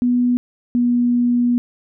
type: tone pair in turn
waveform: sine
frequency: 245.3 / 242.3 Hz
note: B3 / B3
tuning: -12 / -33 cents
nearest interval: unison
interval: 21 cents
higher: first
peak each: -13 dBFS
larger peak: neither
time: 0.02-0.37 / 0.75-1.58 s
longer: second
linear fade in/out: 0 ms
effects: none